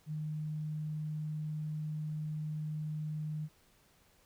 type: tone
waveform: sine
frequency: 153.4 Hz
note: D#3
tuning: 24 cents flat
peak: -35 dBFS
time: 0.06-3.49 s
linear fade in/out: 50 ms
effects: pink hiss -67 dBFS RMS until 4.25 s

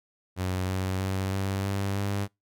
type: tone with pitch steps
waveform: sawtooth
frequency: 92.5 / 94.01 / 95.54 / 97.1 / 98.68 / 100.29 Hz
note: F#2 / F#2 / G2 / G2 / G2 / G2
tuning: 0 / +28 / -44 / -16 / +12 / +40 cents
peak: -23 dBFS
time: 0.36-2.28 s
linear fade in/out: 50 ms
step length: 320 ms
effects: noise-tail reverb RT60 0.2 s tail -26 dB re dry

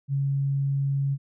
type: tone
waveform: sine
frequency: 138.59 Hz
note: C#3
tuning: in tune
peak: -22 dBFS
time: 0.08-1.18 s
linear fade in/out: 50 ms
effects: none

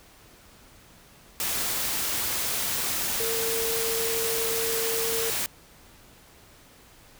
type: tone in noise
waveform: sine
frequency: 454.9 Hz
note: A#4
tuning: 42 cents flat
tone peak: -29 dBFS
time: 3.2-5.3 s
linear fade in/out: 0 ms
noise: white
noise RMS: -28 dBFS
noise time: 1.4-5.46 s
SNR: -4 dB
effects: pink hiss -53 dBFS RMS until 7.19 s

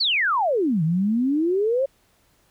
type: exponential two-way sweep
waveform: sine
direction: down then up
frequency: 4653 to 153.2 to 559 Hz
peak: -18 dBFS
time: 0-1.86 s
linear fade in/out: 10 ms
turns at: 0.83 s
effects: pink hiss -62 dBFS RMS until 2.5 s

